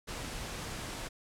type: noise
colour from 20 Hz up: pink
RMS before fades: -40 dBFS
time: 0.07-1.09 s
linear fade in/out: 20 ms
effects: low-pass 10000 Hz 12 dB/octave